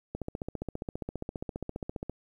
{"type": "click train", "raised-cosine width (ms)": 2, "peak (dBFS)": -21, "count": 30, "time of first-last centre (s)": [0.15, 2.096], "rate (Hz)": 14.9, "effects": ["10-bit"]}